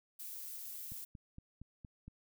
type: noise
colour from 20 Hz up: violet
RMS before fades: -46 dBFS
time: 0.19-1.05 s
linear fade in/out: 10 ms
type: click train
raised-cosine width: 5 ms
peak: -37 dBFS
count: 6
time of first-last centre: 0.92-2.08 s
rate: 4.31 Hz
effects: none